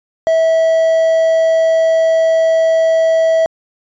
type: tone with quantisation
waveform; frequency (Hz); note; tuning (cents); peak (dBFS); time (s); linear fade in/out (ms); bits
triangle; 650; E5; -24; -7; 0.27-3.46; 0; 5
effects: resampled to 16000 Hz